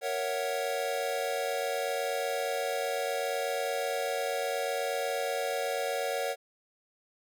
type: chord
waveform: square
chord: F# dominant seventh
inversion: first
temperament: equal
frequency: 466.2 / 554.4 / 659.3 / 740 Hz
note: A#4 / C#5 / E5 / F#5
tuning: 0 / 0 / 0 / 0 cents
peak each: -36 / -34 / -40 / -36 dBFS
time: 0.01-6.36 s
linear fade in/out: 50 ms
effects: none